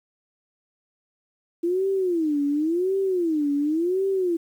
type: tone with vibrato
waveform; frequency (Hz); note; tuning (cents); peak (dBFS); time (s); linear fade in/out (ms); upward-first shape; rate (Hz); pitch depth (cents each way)
sine; 333.2; E4; +19; -20; 1.63-4.37; 10; sine; 0.92; 270
effects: 9-bit